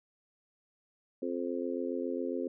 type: harmonic tone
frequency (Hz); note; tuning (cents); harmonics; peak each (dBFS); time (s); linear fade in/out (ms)
87.31; F2; 0; 3 / 4 / 5 / 6; -36 / -37 / -38 / -39; 1.22-2.48; 5
effects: none